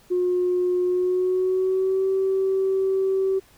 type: tone with pitch glide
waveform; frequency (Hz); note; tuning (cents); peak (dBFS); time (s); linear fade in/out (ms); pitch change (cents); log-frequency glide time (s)
sine; 360 to 383.6; F#4 to G4; -47 to -37; -18; 0.1-3.4; 20; +110; 0.85-2.08
effects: tanh soft clip ceiling -14 dBFS + pink hiss -55 dBFS RMS until 3.57 s